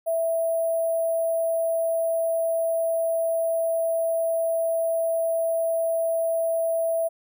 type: tone with sample-and-hold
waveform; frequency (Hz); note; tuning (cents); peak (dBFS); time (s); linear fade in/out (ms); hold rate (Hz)
sine; 659.3; E5; 0; -21; 0.06-7.09; 20; 11025
effects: none